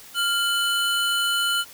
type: tone pair together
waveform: square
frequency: 1396.9 / 2989 Hz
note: F6 / F#7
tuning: 0 / +17 cents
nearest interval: octave + minor second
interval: 1317 cents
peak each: -24 dBFS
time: 0.14-1.65 s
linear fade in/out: 50 ms
effects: white hiss -45 dBFS RMS until 1.73 s